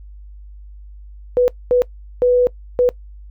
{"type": "tone bursts at uneven times", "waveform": "sine", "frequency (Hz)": 493.9, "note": "B4", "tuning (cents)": 0, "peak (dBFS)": -10, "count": 4, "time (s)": [[1.37, 1.48], [1.71, 1.82], [2.22, 2.47], [2.79, 2.89]], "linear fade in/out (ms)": 0, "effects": ["noise-tail reverb RT60 0.1 s tail -21 dB re dry", "added 50 Hz sine -35 dBFS peak until 3.3 s"]}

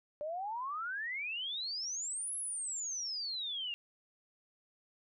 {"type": "exponential two-way sweep", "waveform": "sine", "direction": "up then down", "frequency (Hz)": [580, 11060, 2761], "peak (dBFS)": -36, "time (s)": [0.21, 3.74], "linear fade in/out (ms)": 0, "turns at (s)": 2.36, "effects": []}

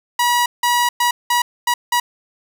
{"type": "tone bursts at uneven times", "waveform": "sawtooth", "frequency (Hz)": 966, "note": "B5", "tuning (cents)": -39, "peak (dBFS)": -10, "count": 6, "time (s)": [[0.19, 0.46], [0.63, 0.89], [1, 1.11], [1.3, 1.42], [1.67, 1.74], [1.92, 2]], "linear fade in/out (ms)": 5, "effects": []}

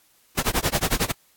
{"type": "noise with tremolo", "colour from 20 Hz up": "pink", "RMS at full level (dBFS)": -20, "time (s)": [0.37, 1.12], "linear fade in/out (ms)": 10, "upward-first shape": "sine", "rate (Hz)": 11, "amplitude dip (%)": 100, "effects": ["white hiss -60 dBFS RMS until 1.36 s", "AAC 64 kbps"]}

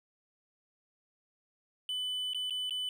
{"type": "tone with dropouts", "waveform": "triangle", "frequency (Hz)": 3000, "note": "F#7", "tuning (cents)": 23, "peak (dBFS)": -31, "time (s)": [1.89, 2.89], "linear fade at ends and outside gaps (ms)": 1, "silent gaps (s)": [[2.334, 2.346], [2.498, 2.506], [2.696, 2.707]], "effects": []}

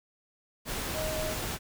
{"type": "tone in noise", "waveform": "sine", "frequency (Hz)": 625, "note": "D#5", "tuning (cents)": 8, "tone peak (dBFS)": -33, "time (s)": [0.93, 1.36], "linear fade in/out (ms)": 50, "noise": "pink", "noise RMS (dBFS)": -34, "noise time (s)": [0.65, 1.59], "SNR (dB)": -2, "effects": []}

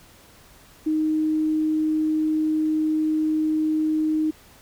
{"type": "tone", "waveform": "sine", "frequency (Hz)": 311.1, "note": "D#4", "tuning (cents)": 0, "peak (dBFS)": -19, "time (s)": [0.86, 4.31], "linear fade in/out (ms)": 10, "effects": ["pink hiss -51 dBFS RMS until 4.61 s"]}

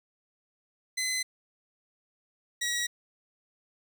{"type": "tone pair in turn", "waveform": "15% pulse", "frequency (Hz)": [2035, 1914.1], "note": ["C7", "A#6"], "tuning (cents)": [-49, 45], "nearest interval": "minor second", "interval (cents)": 106, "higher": "first", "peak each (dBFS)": -22, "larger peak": "neither", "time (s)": [[0.97, 1.23], [2.61, 2.87]], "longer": "neither", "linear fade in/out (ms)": 10, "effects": []}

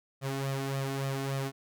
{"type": "tone with flanger", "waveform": "sawtooth", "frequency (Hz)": 136.2, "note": "C#3", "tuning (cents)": -30, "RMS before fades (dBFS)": -33, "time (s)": [0.21, 1.52], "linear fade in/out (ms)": 50, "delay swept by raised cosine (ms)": [1.6, 2.8], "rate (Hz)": 3.5, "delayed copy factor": 0.65, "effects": []}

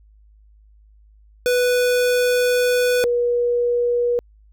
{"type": "tone pair in turn", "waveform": ["square", "sine"], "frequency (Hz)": [493.9, 481.8], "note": ["B4", "B4"], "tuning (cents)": [0, -43], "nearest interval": "unison", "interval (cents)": 43, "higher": "first", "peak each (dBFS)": -16, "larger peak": "neither", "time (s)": [[1.46, 3.04], [3.04, 4.19]], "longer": "first", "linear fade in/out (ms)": 0, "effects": ["added 52 Hz sine -48 dBFS peak until 4.52 s"]}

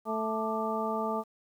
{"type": "harmonic tone with a mistuned harmonic", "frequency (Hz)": 220, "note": "A3", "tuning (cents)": 0, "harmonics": [1, 2, 3, 4, 5], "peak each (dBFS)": [-35, -35, -35, -35, -35], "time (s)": [0.05, 1.24], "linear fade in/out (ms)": 50, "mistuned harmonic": 5, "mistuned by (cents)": 120, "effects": ["10-bit"]}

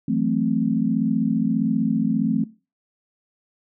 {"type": "chord", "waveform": "sine", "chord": "F# half-diminished seventh", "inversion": "third", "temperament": "equal", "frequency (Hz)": [164.81, 185, 220, 261.6], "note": ["E3", "F#3", "A3", "C4"], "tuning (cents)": [0, 0, 0, 0], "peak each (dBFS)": [-27, -26, -22, -23], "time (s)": [0.08, 2.44], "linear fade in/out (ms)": 5, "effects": ["noise-tail reverb RT60 0.3 s tail -18 dB re dry"]}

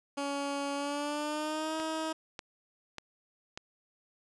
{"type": "tone with pitch glide", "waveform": "15% pulse", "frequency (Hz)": [281.5, 317.8], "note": ["C#4", "D#4"], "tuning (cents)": [27, 37], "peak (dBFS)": -26, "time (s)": [0.17, 2.13], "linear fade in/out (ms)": 10, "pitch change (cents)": 210, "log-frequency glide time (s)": [0.74, 1.77]}
{"type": "click train", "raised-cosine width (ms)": 0.2, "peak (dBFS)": -22, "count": 4, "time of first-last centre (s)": [1.8, 3.575], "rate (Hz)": 1.69}
{"effects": ["resampled to 24000 Hz"]}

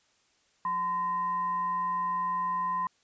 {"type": "tone with frequency modulation", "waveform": "sine", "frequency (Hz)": 1021, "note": "C6", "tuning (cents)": -43, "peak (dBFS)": -27, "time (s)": [0.65, 2.87], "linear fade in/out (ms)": 2, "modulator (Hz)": 842, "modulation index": 0.26, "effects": ["white hiss -68 dBFS RMS until 3.03 s", "resampled to 16000 Hz"]}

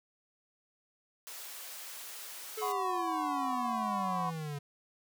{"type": "high-pass noise", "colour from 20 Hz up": "white", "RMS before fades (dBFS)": -45, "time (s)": [1.27, 2.72], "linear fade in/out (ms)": 0, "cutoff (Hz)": 510, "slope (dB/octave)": 12}
{"type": "exponential sweep", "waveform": "square", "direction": "down", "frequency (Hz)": [440, 140.9], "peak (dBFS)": -37, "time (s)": [2.57, 4.59], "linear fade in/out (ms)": 10}
{"type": "chord", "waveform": "sine", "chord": "F# suspended fourth", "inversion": "none", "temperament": "equal with one note detuned", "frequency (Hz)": [740, 1010.3, 1108.7], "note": ["F#5", "B5", "C#6"], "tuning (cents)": [0, 39, 0], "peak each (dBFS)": -36, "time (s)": [2.61, 4.31], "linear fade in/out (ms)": 20}
{"effects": []}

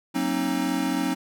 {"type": "chord", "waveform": "square", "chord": "C half-diminished seventh", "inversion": "second", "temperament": "equal with one note detuned", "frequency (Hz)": [185, 233.1, 267.7, 311.1], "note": ["Gb3", "Bb3", "C4", "Eb4"], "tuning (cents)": [0, 0, 40, 0], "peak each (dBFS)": [-32, -33, -27, -29], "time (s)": [0.14, 1.15], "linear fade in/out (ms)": 20, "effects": []}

